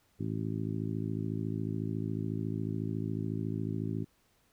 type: harmonic tone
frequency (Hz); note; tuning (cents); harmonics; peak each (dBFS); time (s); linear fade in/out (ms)
54; A1; -32; 2 / 3 / 4 / 5 / 6 / 7; -36 / -37 / -40 / -39 / -42 / -44; 0.19-4.05; 20
effects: pink hiss -70 dBFS RMS until 4.52 s